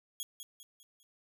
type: tone with echo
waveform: 15% pulse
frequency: 3322 Hz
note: G#7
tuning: in tune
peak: -29 dBFS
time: 0.2-0.23 s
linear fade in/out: 0 ms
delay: 200 ms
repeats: 4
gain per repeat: -7 dB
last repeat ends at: 1.03 s
effects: none